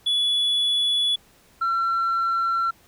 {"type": "tone pair in turn", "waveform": "sine", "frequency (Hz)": [3415, 1355.2], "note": ["G#7", "E6"], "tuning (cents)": [48, 48], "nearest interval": "octave + major third", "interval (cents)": 1600, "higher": "first", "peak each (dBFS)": [-16, -18], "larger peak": "first", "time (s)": [[0.06, 1.16], [1.61, 2.71]], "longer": "neither", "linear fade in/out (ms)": 10, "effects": ["tanh soft clip ceiling -18 dBFS", "pink hiss -56 dBFS RMS until 2.87 s"]}